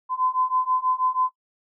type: beating tone pair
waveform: sine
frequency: 1018 / 1024.2 Hz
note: C6 / C6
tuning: -48 / -37 cents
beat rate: 6.2 Hz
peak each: -24 / -23 dBFS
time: 0.09-1.31 s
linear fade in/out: 50 ms
effects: noise-tail reverb RT60 0.1 s tail -22 dB re dry